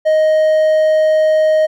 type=tone; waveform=triangle; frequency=624 Hz; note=D#5; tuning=5 cents sharp; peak=-7 dBFS; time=0.05-1.67 s; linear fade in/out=20 ms; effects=none